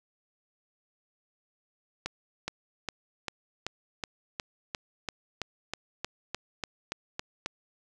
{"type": "accelerating click train", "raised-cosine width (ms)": 0.2, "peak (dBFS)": -15, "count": 17, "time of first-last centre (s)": [2.06, 7.46], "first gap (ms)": 420, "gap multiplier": 0.97, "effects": []}